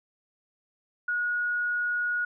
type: tone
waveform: sine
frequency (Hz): 1450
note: F#6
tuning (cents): -35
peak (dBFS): -25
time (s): 1.08-2.25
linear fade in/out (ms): 5
effects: none

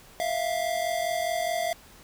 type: tone pair together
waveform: square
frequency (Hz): 653 / 697.8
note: E5 / F5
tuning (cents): -17 / -2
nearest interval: minor second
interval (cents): 115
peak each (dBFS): -30 / -29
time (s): 0.2-1.73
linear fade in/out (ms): 0
effects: pink hiss -52 dBFS RMS until 2.03 s

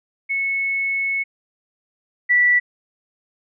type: tone pair in turn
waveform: sine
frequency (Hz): 2200 / 1960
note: C#7 / B6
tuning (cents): -14 / -14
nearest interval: major second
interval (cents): 200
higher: first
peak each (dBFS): -19 / -12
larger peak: second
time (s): 0.29-1.24 / 2.29-2.6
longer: first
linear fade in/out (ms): 20
effects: none

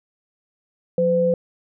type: tone pair together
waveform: sine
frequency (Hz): 178.51 / 509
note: F3 / C5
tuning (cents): +38 / -48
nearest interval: octave + tritone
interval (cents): 1814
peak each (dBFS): -23 / -16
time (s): 0.98-1.34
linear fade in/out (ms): 2
effects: none

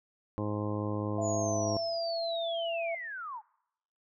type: harmonic tone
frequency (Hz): 104.6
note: G#2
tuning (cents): +13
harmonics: 1 / 2 / 3 / 4 / 5 / 6 / 7 / 8 / 9 / 10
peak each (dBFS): -35 / -38 / -36 / -41 / -39 / -47 / -51 / -47 / -49 / -43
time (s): 0.38-1.77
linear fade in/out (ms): 0
type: tone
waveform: sine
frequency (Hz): 670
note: E5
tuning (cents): +28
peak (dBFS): -31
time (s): 1.18-2.95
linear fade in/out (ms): 5
type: linear sweep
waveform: sine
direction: down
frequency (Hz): 7040 to 806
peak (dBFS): -37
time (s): 1.21-3.42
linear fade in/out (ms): 50
effects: noise-tail reverb RT60 0.8 s tail -24 dB re dry

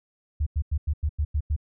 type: tone bursts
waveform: sine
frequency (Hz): 74.5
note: D2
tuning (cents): +25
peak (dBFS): -21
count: 8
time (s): 0.4-1.564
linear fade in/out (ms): 10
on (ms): 65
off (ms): 92
effects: none

